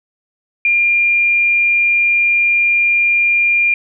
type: tone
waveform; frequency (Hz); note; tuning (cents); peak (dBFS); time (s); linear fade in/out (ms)
sine; 2400; D7; +37; -10; 0.65-3.74; 2
effects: none